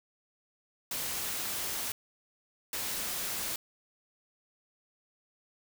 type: noise bursts at uneven times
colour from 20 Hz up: white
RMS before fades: -35 dBFS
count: 2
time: 0.91-1.92 / 2.73-3.56 s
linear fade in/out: 2 ms
effects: none